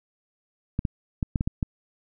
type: clicks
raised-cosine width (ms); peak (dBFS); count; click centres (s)
5; -12; 7; 0.791 / 0.852 / 1.228 / 1.358 / 1.409 / 1.475 / 1.628
effects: none